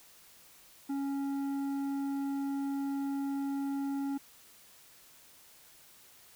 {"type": "tone with tanh clipping", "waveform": "sine", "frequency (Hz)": 277.1, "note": "C#4", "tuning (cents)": -1, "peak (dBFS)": -33, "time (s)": [0.89, 4.18], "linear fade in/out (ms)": 10, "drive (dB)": 9, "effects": ["white hiss -58 dBFS RMS until 6.35 s"]}